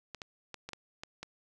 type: clicks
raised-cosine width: 0.2 ms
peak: -24 dBFS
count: 7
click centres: 0.147 / 0.218 / 0.543 / 0.69 / 0.733 / 1.035 / 1.23 s
effects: none